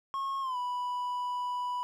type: tone with pitch glide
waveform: triangle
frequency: 1088 to 986.2 Hz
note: C#6 to B5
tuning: -33 to -3 cents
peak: -29 dBFS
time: 0.14-1.83 s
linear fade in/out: 0 ms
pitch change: -170 cents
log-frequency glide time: 0.41-0.57 s
effects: none